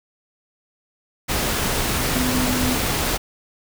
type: tone in noise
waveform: sine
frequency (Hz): 252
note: B3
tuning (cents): +35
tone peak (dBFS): -22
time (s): 2.15-2.76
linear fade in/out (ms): 20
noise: pink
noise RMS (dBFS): -22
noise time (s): 1.28-3.18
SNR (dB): -3
effects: none